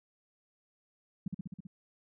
sine tone with echo, 183.9 Hz, F#3, 10 cents flat, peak -30 dBFS, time 1.26-1.28 s, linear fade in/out 5 ms, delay 65 ms, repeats 6, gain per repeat -2 dB, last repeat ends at 1.67 s, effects none

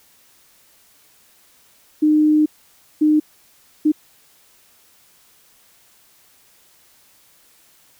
sine tone bursts at uneven times, 304.9 Hz, D#4, 35 cents flat, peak -11 dBFS, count 3, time 2.02-2.46 / 3.01-3.2 / 3.85-3.92 s, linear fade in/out 10 ms, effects white hiss -54 dBFS RMS until 7.99 s

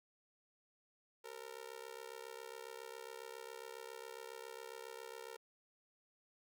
sawtooth tone with amplitude modulation, 460.1 Hz, A#4, 23 cents flat, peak -40 dBFS, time 1.24-5.37 s, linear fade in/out 10 ms, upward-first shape sine, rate 67.3 Hz, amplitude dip 100%, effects none

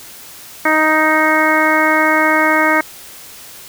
harmonic tone, 311.8 Hz, D#4, 4 cents sharp, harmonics 1 / 2 / 3 / 4 / 5 / 6 / 7, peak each -18 / -18 / -18 / -18 / -18 / -18 / -18 dBFS, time 0.65-2.81 s, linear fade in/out 5 ms, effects white hiss -36 dBFS RMS until 3.68 s

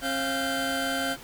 25% pulse tone cluster, 269.1 / 695 / 1553 Hz, C4 / F5 / G6, +49 / -9 / -17 cents, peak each -27 dBFS, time 0.01-1.17 s, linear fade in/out 50 ms, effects pink hiss -46 dBFS RMS until 1.23 s

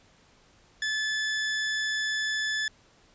sawtooth tone, 1734 Hz, A6, 26 cents flat, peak -23 dBFS, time 0.82-2.68 s, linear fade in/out 2 ms, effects pink hiss -60 dBFS RMS until 3.14 s + resampled to 16000 Hz

